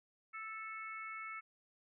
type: harmonic tone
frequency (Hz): 440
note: A4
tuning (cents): 0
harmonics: 3 / 4 / 5 / 6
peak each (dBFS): -46 / -56 / -46 / -60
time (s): 0.33-1.41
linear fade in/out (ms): 20
effects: none